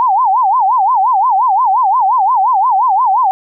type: tone with vibrato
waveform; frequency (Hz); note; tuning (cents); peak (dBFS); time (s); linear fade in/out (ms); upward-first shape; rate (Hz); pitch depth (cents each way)
sine; 886; A5; +12; -8; 0-3.31; 0; sine; 5.7; 280
effects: none